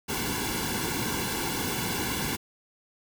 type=noise with comb filter; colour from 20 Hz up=pink; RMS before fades=-30 dBFS; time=0.08-2.37 s; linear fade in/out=20 ms; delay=1.6 ms; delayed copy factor=-0.9; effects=none

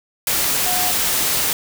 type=tone in noise; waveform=sine; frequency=727 Hz; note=F#5; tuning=31 cents flat; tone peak=-24 dBFS; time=0.66-0.91 s; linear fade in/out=2 ms; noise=white; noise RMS=-19 dBFS; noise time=0.27-1.53 s; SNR=-8 dB; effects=none

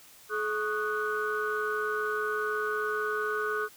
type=tone cluster; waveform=sine; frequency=427.3 / 1111 / 1237 / 1481 Hz; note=G#4 / C#6 / D#6 / F#6; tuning=+49 / +4 / -10 / +1 cents; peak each=-31 / -38 / -34 / -31 dBFS; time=0.29-3.69 s; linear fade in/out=50 ms; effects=tanh soft clip ceiling -20 dBFS + white hiss -54 dBFS RMS until 3.76 s

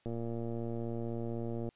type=click train; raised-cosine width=2 ms; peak=-26 dBFS; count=190; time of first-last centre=0.06-1.689 s; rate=116 Hz; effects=white hiss -70 dBFS RMS until 1.75 s + resampled to 8000 Hz

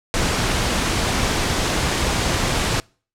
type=noise; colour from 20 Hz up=pink; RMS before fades=-20 dBFS; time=0.14-2.8 s; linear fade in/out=0 ms; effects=noise-tail reverb RT60 0.4 s tail -26 dB re dry + low-pass 8000 Hz 12 dB/octave

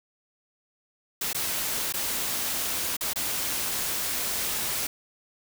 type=noise with dropouts; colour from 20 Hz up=white; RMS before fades=-29 dBFS; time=1.21-4.87 s; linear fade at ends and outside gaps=5 ms; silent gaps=1.331-1.346 / 1.925-1.938 / 2.968-3.008 / 3.134-3.158 s; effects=none

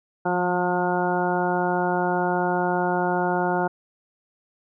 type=harmonic tone with a mistuned harmonic; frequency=179 Hz; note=F3; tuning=43 cents sharp; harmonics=1 / 2 / 3 / 4 / 5 / 6 / 7 / 8; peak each=-28 / -26 / -30 / -26 / -27 / -37 / -39 / -30 dBFS; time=0.25-3.68 s; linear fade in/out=10 ms; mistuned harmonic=1; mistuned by=-28 cents; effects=none

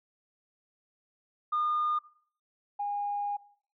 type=tone pair in turn; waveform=sine; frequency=1217 / 816.7 Hz; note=D#6 / G#5; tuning=-39 / -29 cents; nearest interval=perfect fifth; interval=690 cents; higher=first; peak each=-25 / -29 dBFS; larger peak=first; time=1.52-1.99 / 2.79-3.37 s; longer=second; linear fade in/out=10 ms; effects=noise-tail reverb RT60 0.5 s tail -18 dB re dry + tanh soft clip ceiling -22 dBFS

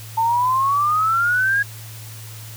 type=exponential sweep; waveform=sine; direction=up; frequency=887 to 1661.2 Hz; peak=-15 dBFS; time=0.17-1.63 s; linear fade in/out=10 ms; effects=added 110 Hz sine -35 dBFS peak until 2.56 s + white hiss -40 dBFS RMS until 2.56 s

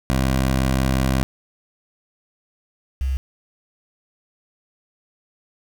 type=tone pair in turn; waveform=15% pulse / sine; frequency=65.6 / 66.17 Hz; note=C2 / C2; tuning=+5 / +20 cents; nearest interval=unison; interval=15 cents; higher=second; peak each=-11 / -19 dBFS; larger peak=first; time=0.1-1.23 / 3.01-3.17 s; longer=first; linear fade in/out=0 ms; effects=7-bit

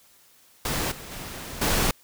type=noise with level steps; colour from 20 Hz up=pink; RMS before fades=-27 / -40 / -37 / -23 dBFS; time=0.65-1.91 s; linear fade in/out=2 ms; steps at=0.91 / 1.11 / 1.61 s; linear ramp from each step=10 ms; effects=white hiss -57 dBFS RMS until 2.03 s

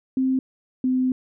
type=tone pair in turn; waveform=sine; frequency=261.6 / 256.5 Hz; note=C4 / C4; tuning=0 / -34 cents; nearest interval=unison; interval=34 cents; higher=first; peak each=-18 dBFS; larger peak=neither; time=0.17-0.39 / 0.84-1.12 s; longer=second; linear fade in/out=2 ms; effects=none

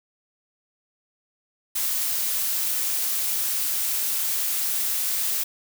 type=noise; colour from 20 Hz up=blue; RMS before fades=-25 dBFS; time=1.75-5.44 s; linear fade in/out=10 ms; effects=none

